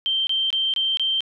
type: tone bursts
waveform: sine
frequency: 3136 Hz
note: G7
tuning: in tune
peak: -19 dBFS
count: 5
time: 0.06-1.206 s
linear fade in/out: 0 ms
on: 210 ms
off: 24 ms
effects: none